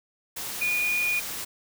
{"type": "tone in noise", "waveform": "sine", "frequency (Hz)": 2445, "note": "D#7", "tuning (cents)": -31, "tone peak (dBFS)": -23, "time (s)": [0.61, 1.2], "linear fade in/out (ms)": 10, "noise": "white", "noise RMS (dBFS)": -34, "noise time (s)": [0.36, 1.45], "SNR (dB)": 8, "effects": []}